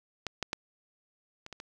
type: clicks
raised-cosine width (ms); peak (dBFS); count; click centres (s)
0.2; -16 / -14 / -14 / -26 / -25 / -25; 6; 0.267 / 0.427 / 0.531 / 1.464 / 1.527 / 1.601
effects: none